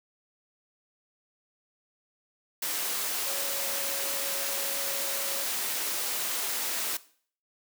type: tone in noise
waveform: sine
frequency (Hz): 554.4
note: C#5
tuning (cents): 0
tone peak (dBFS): -40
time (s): 3.26-5.44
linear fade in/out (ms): 5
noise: white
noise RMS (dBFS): -31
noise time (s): 2.62-6.97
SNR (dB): -12
effects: noise-tail reverb RT60 0.5 s tail -18 dB re dry + high-pass 300 Hz 12 dB/octave